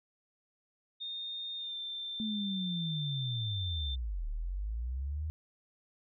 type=tone with pitch glide; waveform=sine; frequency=3659 to 3569 Hz; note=A#7 to A7; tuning=-33 to +24 cents; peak=-37 dBFS; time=1-3.96 s; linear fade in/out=20 ms; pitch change=-43 cents; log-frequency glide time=1.57-1.77 s
type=linear two-way sweep; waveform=sine; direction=down then up; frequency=222.6 to 35.55 to 79.7 Hz; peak=-33 dBFS; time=2.2-5.3 s; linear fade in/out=0 ms; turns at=4.28 s
effects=none